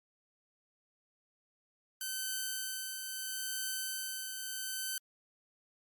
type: tone with tremolo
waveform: 5% pulse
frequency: 1533 Hz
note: G6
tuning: 39 cents flat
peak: -23 dBFS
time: 2.01-4.98 s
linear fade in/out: 2 ms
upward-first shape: triangle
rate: 0.75 Hz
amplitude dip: 45%
effects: MP3 96 kbps